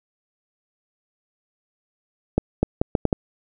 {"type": "accelerating click train", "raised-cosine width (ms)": 2, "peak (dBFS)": -4, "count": 6, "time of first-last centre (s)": [2.38, 3.128], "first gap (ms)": 250, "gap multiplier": 0.74, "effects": []}